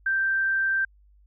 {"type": "tone", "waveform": "sine", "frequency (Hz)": 1568, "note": "G6", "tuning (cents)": 0, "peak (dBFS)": -21, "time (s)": [0.06, 0.85], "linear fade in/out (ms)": 5, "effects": ["added 50 Hz sine -54 dBFS peak until 1.26 s"]}